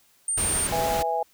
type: tone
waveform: sine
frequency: 8790 Hz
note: C#9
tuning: 16 cents flat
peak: -23 dBFS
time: 0.28-0.67 s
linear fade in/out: 2 ms
type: noise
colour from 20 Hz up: pink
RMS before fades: -30 dBFS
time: 0.37-1.03 s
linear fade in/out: 10 ms
type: chord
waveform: sine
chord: E major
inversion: second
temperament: just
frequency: 494.4 / 659.3 / 824.1 Hz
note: B4 / E5 / G#5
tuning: +2 / 0 / -14 cents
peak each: -30 / -28 / -25 dBFS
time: 0.72-1.23 s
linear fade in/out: 5 ms
effects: white hiss -61 dBFS RMS until 1.33 s